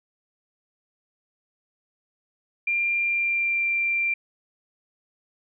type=tone with pitch glide; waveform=sine; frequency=2387 to 2366 Hz; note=D7 to D7; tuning=+28 to +12 cents; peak=-21 dBFS; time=2.67-4.14 s; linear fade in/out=5 ms; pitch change=-16 cents; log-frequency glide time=3.01-3.66 s; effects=none